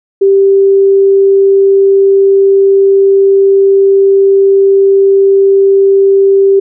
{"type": "tone", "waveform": "sine", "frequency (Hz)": 392, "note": "G4", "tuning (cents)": 0, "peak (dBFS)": -3, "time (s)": [0.21, 6.6], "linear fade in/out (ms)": 10, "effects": []}